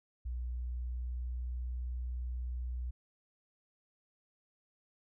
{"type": "tone with pitch glide", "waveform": "sine", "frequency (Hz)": [60.9, 61.5], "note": ["B1", "B1"], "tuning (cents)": [-24, -7], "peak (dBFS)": -35, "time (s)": [0.25, 2.91], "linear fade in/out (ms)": 10, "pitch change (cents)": 17, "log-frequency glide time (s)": [0.37, 1.59], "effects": []}